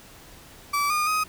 35% pulse tone with pitch steps, 1155 / 1218 / 1255 Hz, D6 / D#6 / D#6, -29 / -37 / +15 cents, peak -20 dBFS, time 0.73-1.24 s, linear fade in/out 10 ms, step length 170 ms, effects pink hiss -48 dBFS RMS until 1.28 s

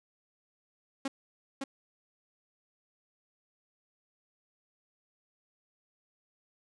sawtooth tone with echo, 272.3 Hz, C#4, 31 cents flat, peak -27 dBFS, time 1.05-1.08 s, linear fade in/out 5 ms, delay 560 ms, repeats 1, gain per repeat -3 dB, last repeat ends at 1.64 s, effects resampled to 22050 Hz

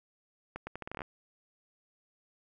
accelerating click train, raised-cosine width 0.5 ms, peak -24 dBFS, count 11, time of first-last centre 0.56-1.018 s, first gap 110 ms, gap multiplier 0.78, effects none

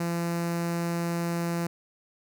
sawtooth tone with notch filter, 170.3 Hz, F3, 43 cents flat, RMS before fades -29 dBFS, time 0-1.67 s, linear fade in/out 5 ms, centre 3300 Hz, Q 2, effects none

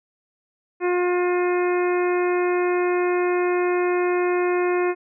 harmonic tone with a mistuned harmonic, 356.9 Hz, F4, 38 cents sharp, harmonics 1 / 2 / 3 / 4 / 5 / 6 / 7, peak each -19 / -29 / -30 / -34 / -34 / -35 / -35 dBFS, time 0.8-4.95 s, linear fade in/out 50 ms, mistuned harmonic 6, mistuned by -15 cents, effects none

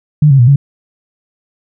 sine tone with pitch steps, 150.1 / 136.4 / 120.5 / 140.1 Hz, D3 / C#3 / B2 / C#3, +38 / -28 / -42 / +19 cents, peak -3 dBFS, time 0.22-0.56 s, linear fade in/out 5 ms, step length 85 ms, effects none

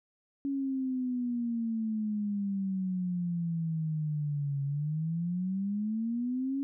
sine exponential two-way sweep, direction down then up, 279.2 to 138.59 to 279.2 Hz, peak -29 dBFS, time 0.45-6.63 s, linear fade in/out 0 ms, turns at 4.63 s, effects none

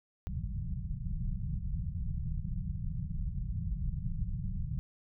pink low-pass noise, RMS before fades -35 dBFS, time 0.27-4.79 s, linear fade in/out 0 ms, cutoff 190 Hz, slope 96 dB/octave, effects none

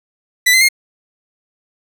sawtooth tone with pitch steps, 1984 / 2058 / 2134 Hz, B6 / C7 / C7, +7 / -29 / +34 cents, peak -5 dBFS, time 0.46-0.688 s, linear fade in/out 10 ms, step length 76 ms, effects none

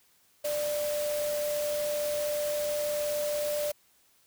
sine tone in noise, 592 Hz, D5, 14 cents sharp, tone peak -28 dBFS, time 0.44-3.72 s, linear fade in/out 10 ms, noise white, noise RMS -38 dBFS, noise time 0.44-3.72 s, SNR +7 dB, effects white hiss -65 dBFS RMS until 4.26 s

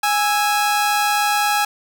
sawtooth tone pair together, 828 / 1315.8 Hz, G#5 / E6, -5 / -4 cents, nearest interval minor sixth, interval 801 cents, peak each -13 / -19 dBFS, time 0.03-1.65 s, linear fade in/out 5 ms, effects none

